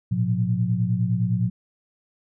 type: tone cluster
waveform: sine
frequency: 111.5 / 121.3 / 179 Hz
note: A2 / B2 / F3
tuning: +23 / -31 / +43 cents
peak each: -24 dBFS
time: 0.11-1.5 s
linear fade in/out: 10 ms
effects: none